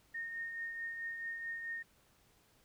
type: tone with tremolo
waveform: sine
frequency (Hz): 1841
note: A#6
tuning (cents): -22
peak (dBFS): -37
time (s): 0.14-1.83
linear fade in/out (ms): 10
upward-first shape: triangle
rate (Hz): 4.6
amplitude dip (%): 45
effects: pink hiss -69 dBFS RMS until 2.64 s